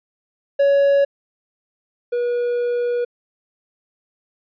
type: tone pair in turn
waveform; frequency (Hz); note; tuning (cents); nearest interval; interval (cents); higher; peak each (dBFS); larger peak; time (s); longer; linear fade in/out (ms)
triangle; 560 / 483; C#5 / B4; +18 / -39; minor third; 257; first; -10 / -16; first; 0.59-1.05 / 2.12-3.05; second; 10
effects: resampled to 11025 Hz